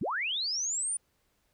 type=linear sweep; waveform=sine; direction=up; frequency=103.83 to 9480 Hz; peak=-29 dBFS; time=0.01-0.97 s; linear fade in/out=5 ms; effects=pink hiss -73 dBFS RMS until 1.53 s